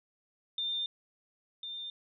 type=tone pair in turn; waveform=sine; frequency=3604 / 3604 Hz; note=A7 / A7; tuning=+41 / +41 cents; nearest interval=unison; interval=0 cents; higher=neither; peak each=-31 / -38 dBFS; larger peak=first; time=0.58-0.86 / 1.63-1.9 s; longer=first; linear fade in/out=2 ms; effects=none